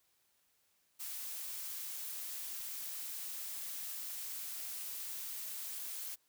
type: noise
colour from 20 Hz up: blue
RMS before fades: -43 dBFS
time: 0.99-6.16 s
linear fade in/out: 20 ms
effects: white hiss -75 dBFS RMS until 6.28 s